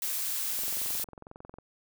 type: noise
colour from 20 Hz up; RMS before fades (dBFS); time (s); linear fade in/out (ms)
blue; -32; 0.02-1.04; 2
type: click train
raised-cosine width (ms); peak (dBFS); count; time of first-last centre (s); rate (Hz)
1; -31; 23; 0.59-1.585; 22.1
effects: none